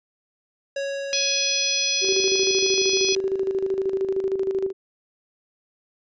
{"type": "tone with exponential decay", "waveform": "square", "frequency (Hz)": 554.4, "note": "C#5", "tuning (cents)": 0, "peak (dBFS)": -25, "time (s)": [0.76, 4.21], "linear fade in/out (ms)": 5, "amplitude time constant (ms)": 750}
{"type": "harmonic tone", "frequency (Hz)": 839, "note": "G#5", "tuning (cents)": 17, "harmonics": [3, 4, 5, 6, 7], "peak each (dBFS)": [-27, -28, -28, -26, -26], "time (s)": [1.13, 3.15], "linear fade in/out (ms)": 0}
{"type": "tone with tremolo", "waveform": "sine", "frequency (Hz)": 385.1, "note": "G4", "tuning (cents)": -31, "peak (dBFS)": -19, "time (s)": [2.01, 4.73], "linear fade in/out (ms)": 50, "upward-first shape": "square", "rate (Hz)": 13, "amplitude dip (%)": 55}
{"effects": ["resampled to 16000 Hz"]}